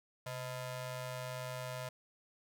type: ring-modulated tone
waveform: sawtooth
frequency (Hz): 380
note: F#4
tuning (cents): +46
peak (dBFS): -33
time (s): 0.26-1.89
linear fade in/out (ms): 5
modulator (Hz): 249
effects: none